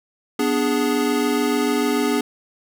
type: chord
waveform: square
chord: G# diminished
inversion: first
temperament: equal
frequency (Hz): 246.9 / 293.7 / 415.3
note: B3 / D4 / G#4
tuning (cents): 0 / 0 / 0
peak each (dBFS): -23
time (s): 0.39-2.21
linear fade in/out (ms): 5
effects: none